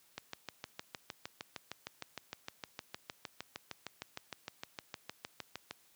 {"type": "click train", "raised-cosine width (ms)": 0.2, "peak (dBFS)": -23, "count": 37, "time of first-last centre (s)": [0.18, 5.71], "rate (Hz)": 6.51, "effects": ["white hiss -67 dBFS RMS until 5.95 s", "high-pass 80 Hz 12 dB/octave"]}